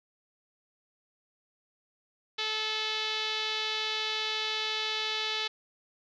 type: tone with low-pass filter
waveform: 5% pulse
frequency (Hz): 434.3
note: A4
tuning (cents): -23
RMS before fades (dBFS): -32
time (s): 2.38-5.48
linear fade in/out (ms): 10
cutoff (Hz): 3800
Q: 2.7
effects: none